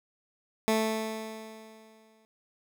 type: tone with exponential decay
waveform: 15% pulse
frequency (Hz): 220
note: A3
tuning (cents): 0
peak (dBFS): -16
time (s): 0.68-2.25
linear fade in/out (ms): 0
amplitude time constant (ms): 340
effects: none